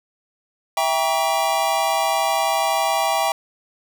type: chord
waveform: square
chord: E diminished seventh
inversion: none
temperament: just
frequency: 659.3 / 791.1 / 949.3 / 1139.2 Hz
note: E5 / G5 / Bb5 / Db6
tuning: 0 / +16 / +31 / +47 cents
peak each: -24 / -22 / -26 / -27 dBFS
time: 0.77-3.32 s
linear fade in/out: 2 ms
effects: none